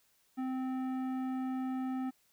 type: tone with tanh clipping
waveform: sine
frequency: 259.5 Hz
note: C4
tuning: 14 cents flat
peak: -35 dBFS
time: 0.37-2.11 s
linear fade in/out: 20 ms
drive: 13 dB
effects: white hiss -71 dBFS RMS until 2.32 s